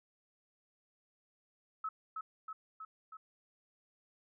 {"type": "tone with echo", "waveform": "sine", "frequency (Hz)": 1293, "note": "E6", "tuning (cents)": -34, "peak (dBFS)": -35, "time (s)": [1.84, 1.89], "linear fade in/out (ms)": 5, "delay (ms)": 320, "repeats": 4, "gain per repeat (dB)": -3, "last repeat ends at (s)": 3.17, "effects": []}